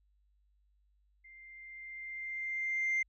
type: tone with level ramp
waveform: sine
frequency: 2095 Hz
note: C7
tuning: 2 cents sharp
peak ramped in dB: -53 to -26 dBFS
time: 1.24-3.03 s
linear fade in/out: 10 ms
effects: tanh soft clip ceiling -26 dBFS + added 50 Hz sine -68 dBFS peak until 3.08 s